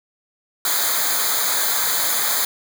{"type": "noise with comb filter", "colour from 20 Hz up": "white", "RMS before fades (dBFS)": -20, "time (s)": [0.65, 2.45], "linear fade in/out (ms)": 2, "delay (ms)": 0.36, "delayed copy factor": -1, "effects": []}